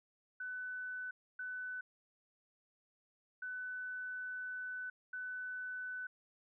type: tone bursts at uneven times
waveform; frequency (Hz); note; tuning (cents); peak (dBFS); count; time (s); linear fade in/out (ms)
sine; 1500; F#6; +23; -40; 4; 0.4-1.11 / 1.39-1.81 / 3.42-4.9 / 5.13-6.07; 5
effects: none